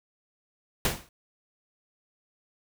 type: noise with exponential decay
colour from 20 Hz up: pink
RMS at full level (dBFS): -22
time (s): 0.85-1.09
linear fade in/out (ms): 2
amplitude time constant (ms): 51
effects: none